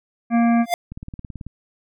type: harmonic tone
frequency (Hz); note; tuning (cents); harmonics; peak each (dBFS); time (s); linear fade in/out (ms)
233.7; A#3; +5; 1 / 3 / 5 / 7 / 9 / 10; -14 / -22 / -31 / -33 / -36 / -36; 0.3-0.66; 50
type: tone with exponential growth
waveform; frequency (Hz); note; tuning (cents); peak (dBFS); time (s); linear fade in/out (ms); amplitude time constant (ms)
square; 698.5; F5; 0; -14; 0.63-0.74; 1; 22
type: click train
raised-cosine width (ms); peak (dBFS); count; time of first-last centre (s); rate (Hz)
5; -21; 11; 0.92-1.466; 18.3
effects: none